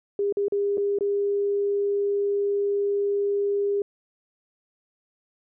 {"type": "tone with dropouts", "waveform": "sine", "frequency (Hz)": 403.8, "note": "G#4", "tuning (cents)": -49, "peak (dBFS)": -21, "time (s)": [0.19, 3.82], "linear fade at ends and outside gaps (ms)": 2, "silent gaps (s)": [[0.325, 0.37], [0.483, 0.522], [0.773, 0.779], [0.987, 1.008]], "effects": []}